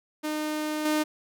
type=tone with level steps; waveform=sawtooth; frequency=305.5 Hz; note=D#4; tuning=32 cents flat; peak=-24 / -19 dBFS; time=0.23-1.04 s; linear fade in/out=20 ms; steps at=0.85 s; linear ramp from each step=5 ms; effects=none